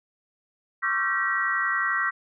sine tone cluster, 1094 / 1165 / 1354 / 1556 / 1916 Hz, C#6 / D6 / E6 / G6 / A#6, -23 / -14 / +46 / -13 / +47 cents, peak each -33 / -32 / -29 / -28 / -26 dBFS, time 0.82-2.11 s, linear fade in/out 20 ms, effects none

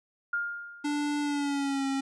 sine tone with exponential decay, 1410 Hz, F6, 16 cents sharp, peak -25 dBFS, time 0.33-1.21 s, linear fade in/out 5 ms, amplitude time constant 190 ms
square tone with pitch glide, 292.8 to 271.6 Hz, D4 to C#4, -5 to -35 cents, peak -28 dBFS, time 0.84-2.01 s, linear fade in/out 10 ms, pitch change -130 cents, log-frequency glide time 1.21-1.86 s
effects resampled to 22050 Hz

